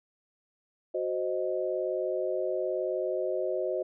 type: chord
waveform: sine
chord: C diminished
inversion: second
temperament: equal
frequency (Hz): 370 / 523.3 / 622.3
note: Gb4 / C5 / Eb5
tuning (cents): 0 / 0 / 0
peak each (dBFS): -32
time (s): 0.94-3.83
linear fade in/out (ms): 10
effects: none